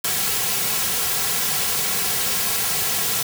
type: noise with comb filter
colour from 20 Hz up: white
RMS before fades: -22 dBFS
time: 0.04-3.23 s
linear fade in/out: 5 ms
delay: 3.3 ms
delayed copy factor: -0.75
effects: none